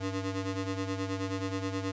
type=ring-modulated tone; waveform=25% pulse; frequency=192 Hz; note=G3; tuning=36 cents flat; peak=-25 dBFS; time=0-1.92 s; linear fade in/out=10 ms; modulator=91.3 Hz; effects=resampled to 16000 Hz